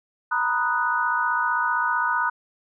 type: chord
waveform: sine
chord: B major seventh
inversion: third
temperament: equal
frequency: 932.3 / 987.8 / 1244.5 / 1480 Hz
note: A#5 / B5 / D#6 / F#6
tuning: 0 / 0 / 0 / 0 cents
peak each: -27 / -27 / -26 / -24 dBFS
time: 0.31-2.3 s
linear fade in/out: 10 ms
effects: none